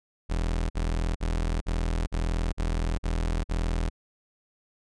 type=tone bursts; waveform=35% pulse; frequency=41.2 Hz; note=E1; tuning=in tune; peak=-23 dBFS; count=8; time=0.29-3.899 s; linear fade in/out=20 ms; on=410 ms; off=47 ms; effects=resampled to 22050 Hz